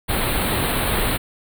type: band-stop noise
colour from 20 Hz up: pink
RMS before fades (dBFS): -21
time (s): 0.08-1.18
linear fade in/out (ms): 20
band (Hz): 4300 to 8400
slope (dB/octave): 96
effects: none